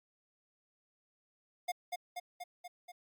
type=tone with echo; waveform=square; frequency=712 Hz; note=F5; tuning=33 cents sharp; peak=-33 dBFS; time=1.68-1.72 s; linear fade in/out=10 ms; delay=240 ms; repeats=5; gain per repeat=-3 dB; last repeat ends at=2.92 s; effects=Opus 48 kbps